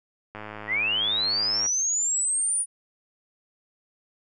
click train, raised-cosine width 0.5 ms, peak -22 dBFS, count 140, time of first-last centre 0.35-1.661 s, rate 106 Hz
sine linear sweep, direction up, 1864.7 to 9660 Hz, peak -22 dBFS, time 0.67-2.66 s, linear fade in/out 50 ms
effects none

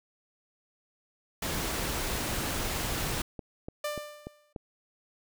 pink noise, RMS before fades -32 dBFS, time 1.42-3.22 s, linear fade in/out 5 ms
click train, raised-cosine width 2 ms, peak -24 dBFS, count 6, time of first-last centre 3.1-4.562 s, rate 3.42 Hz
sawtooth tone with exponential decay, 594 Hz, D5, 20 cents sharp, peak -25 dBFS, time 3.84-4.53 s, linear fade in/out 5 ms, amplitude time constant 150 ms
effects none

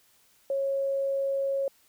sine tone, 548 Hz, C#5, 20 cents flat, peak -25 dBFS, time 0.5-1.68 s, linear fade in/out 2 ms, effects white hiss -63 dBFS RMS until 1.88 s

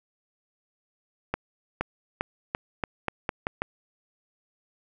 accelerating click train, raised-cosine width 0.5 ms, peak -11 dBFS, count 9, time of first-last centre 1.34-3.62 s, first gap 470 ms, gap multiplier 0.85, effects none

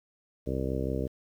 harmonic tone, 65.7 Hz, C2, 8 cents sharp, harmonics 1 / 2 / 3 / 4 / 5 / 6 / 7 / 8 / 9, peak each -34 / -35 / -38 / -36 / -38 / -38 / -36 / -43 / -40 dBFS, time 0.46-1.08 s, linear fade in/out 20 ms, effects 10-bit

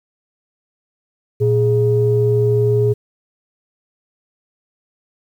sine tone pair together, 116.71 / 415.9 Hz, A#2 / G#4, +3 / +2 cents, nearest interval octave + minor seventh, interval 2199 cents, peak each -14 dBFS, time 1.4-2.94 s, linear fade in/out 20 ms, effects tanh soft clip ceiling -4 dBFS + 8-bit

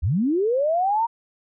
sine linear sweep, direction up, 62.4 to 946 Hz, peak -18 dBFS, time 0.02-1.07 s, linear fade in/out 20 ms, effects none

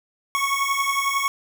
25% pulse beating tone pair, 1100 / 1111 Hz, C#6 / C#6, -14 / +4 cents, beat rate 11 Hz, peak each -20 dBFS, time 0.35-1.28 s, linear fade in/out 0 ms, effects none

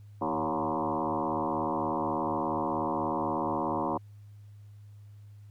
sine tone with frequency modulation, 635 Hz, D#5, 35 cents sharp, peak -27 dBFS, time 0.21-3.98 s, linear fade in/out 10 ms, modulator 76.6 Hz, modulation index 5.6, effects added 103 Hz sine -47 dBFS peak until 5.5 s + pink hiss -71 dBFS RMS until 5.5 s

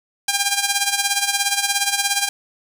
5% pulse tone with tremolo, 802 Hz, G5, 39 cents sharp, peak -3 dBFS, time 0.28-2.29 s, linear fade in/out 5 ms, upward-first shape sine, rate 17 Hz, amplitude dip 70%, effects none

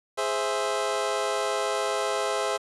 25% pulse chord, Ab augmented, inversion none, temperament equal, 415.3 / 523.3 / 659.3 Hz, Ab4 / C5 / E5, 0 / 0 / 0 cents, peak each -26 dBFS, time 0.17-2.58 s, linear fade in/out 20 ms, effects resampled to 24000 Hz + 8-bit

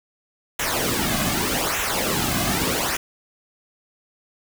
pink noise with flanger, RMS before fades -23 dBFS, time 0.59-2.97 s, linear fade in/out 5 ms, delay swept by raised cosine 0.21 to 2.21 ms, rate 0.83 Hz, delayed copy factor -0.7, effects none

